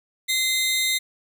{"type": "tone pair together", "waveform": "sawtooth", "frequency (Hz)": [2070, 3715], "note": ["C7", "A#7"], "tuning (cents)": [-19, -7], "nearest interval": "minor seventh", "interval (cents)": 1012, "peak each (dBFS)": -20, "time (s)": [0.28, 0.99], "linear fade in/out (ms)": 20, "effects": []}